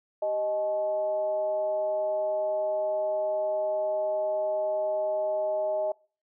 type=tone with frequency modulation; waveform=sine; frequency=622.3 Hz; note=D#5; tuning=in tune; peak=-24 dBFS; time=0.22-5.92 s; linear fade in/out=5 ms; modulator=233 Hz; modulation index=0.48; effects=noise-tail reverb RT60 0.4 s tail -25 dB re dry + high-pass 400 Hz 12 dB/octave